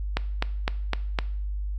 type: click train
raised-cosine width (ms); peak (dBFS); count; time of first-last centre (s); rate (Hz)
0.3; -8; 5; 0.17-1.188; 3.93
effects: noise-tail reverb RT60 0.6 s tail -18 dB re dry + added 50 Hz sine -27 dBFS peak until 1.78 s